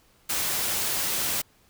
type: noise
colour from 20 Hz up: white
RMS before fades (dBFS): -27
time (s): 0.29-1.42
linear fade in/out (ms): 10
effects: pink hiss -61 dBFS RMS until 1.69 s

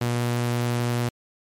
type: tone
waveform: sawtooth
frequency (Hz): 120.3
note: B2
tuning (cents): -45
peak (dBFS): -18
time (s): 0.01-1.09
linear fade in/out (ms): 5
effects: MP3 64 kbps

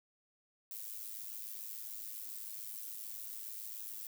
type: noise with amplitude modulation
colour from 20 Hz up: violet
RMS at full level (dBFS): -42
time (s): 0.71-4.07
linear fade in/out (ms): 2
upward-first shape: sine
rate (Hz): 107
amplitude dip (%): 70
effects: none

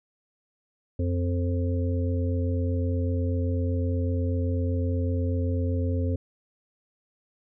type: harmonic tone with a mistuned harmonic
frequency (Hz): 88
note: F2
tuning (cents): +14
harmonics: 1 / 3 / 5 / 6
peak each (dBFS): -24 / -31 / -36 / -36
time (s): 0.99-6.16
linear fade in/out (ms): 5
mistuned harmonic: 3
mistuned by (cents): -33
effects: none

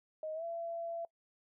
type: tone with pitch glide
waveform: sine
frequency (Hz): 625 to 673.7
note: D#5 to E5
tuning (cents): +8 to +38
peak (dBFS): -37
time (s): 0.23-1.05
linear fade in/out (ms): 2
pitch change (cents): +130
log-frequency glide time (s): 0.34-0.44
effects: noise-tail reverb RT60 0.1 s tail -22 dB re dry

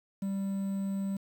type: tone with quantisation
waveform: triangle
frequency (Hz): 196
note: G3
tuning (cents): 0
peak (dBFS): -28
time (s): 0.22-1.17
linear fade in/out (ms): 5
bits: 9
effects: none

